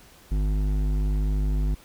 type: tone with hard clipping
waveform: triangle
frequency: 50.7 Hz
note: G#1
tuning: 41 cents flat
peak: -23 dBFS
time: 0.31-1.75 s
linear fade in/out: 10 ms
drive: 15 dB
effects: pink hiss -52 dBFS RMS until 1.84 s